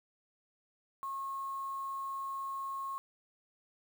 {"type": "tone with quantisation", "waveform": "sine", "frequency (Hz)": 1086, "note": "C#6", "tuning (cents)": -36, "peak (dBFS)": -36, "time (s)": [1.03, 2.98], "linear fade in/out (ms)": 0, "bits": 9, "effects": []}